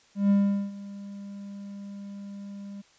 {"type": "tone with ADSR envelope", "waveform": "triangle", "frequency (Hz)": 200.2, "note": "G3", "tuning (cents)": 37, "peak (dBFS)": -15, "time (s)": [0.15, 2.82], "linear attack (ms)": 150, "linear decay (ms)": 410, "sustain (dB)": -20, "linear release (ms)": 15, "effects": ["white hiss -60 dBFS RMS until 2.98 s", "resampled to 16000 Hz"]}